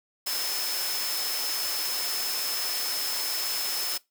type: tone in noise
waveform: sine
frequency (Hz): 5220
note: E8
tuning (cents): -18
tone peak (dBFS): -31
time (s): 0.26-3.98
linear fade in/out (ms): 10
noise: white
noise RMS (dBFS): -31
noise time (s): 0.26-3.98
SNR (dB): -3
effects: noise-tail reverb RT60 0.2 s tail -21 dB re dry + high-pass 400 Hz 12 dB/octave